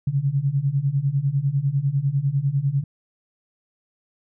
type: beating tone pair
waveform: sine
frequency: 133.5 / 143.5 Hz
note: C3 / D3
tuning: +35 / -40 cents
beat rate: 10 Hz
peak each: -23 / -21 dBFS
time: 0.07-2.84 s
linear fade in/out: 5 ms
effects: none